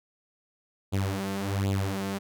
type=tone with flanger; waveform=sawtooth; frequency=98 Hz; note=G2; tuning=in tune; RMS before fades=-29 dBFS; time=0.92-2.19 s; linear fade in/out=20 ms; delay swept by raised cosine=0.26 to 5.76 ms; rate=1.3 Hz; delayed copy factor=+0.8; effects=none